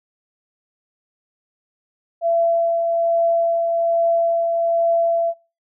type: tone with tremolo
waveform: sine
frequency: 673 Hz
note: E5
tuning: 36 cents sharp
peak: -14 dBFS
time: 2.21-5.34 s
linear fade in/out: 50 ms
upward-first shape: triangle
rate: 1.2 Hz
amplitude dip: 35%
effects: noise-tail reverb RT60 0.3 s tail -22 dB re dry